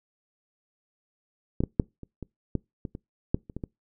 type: clicks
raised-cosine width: 3 ms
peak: -12 / -12 / -6 / -28 / -23 / -13 / -21 / -24 / -9 / -28 / -21 / -20 dBFS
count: 12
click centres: 1.605 / 1.637 / 1.798 / 2.033 / 2.227 / 2.553 / 2.852 / 2.951 / 3.345 / 3.498 / 3.566 / 3.638 s
effects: noise-tail reverb RT60 0.2 s tail -25 dB re dry